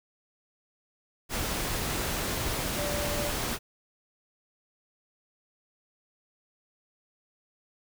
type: tone in noise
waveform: sine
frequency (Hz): 584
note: D5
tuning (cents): -10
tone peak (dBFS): -33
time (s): 2.75-3.32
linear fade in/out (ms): 50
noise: pink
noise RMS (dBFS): -31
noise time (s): 1.29-3.59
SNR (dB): -5
effects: none